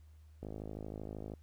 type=click train; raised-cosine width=2 ms; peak=-30 dBFS; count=49; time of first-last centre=0.43-1.337 s; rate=52.9 Hz; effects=added 77 Hz sine -55 dBFS peak until 1.42 s + pink hiss -75 dBFS RMS until 1.42 s